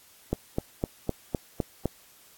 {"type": "click train", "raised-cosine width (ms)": 2, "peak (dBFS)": -12, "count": 7, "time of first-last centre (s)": [0.33, 1.857], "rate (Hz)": 3.93, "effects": ["white hiss -56 dBFS RMS until 2.37 s", "AAC 64 kbps"]}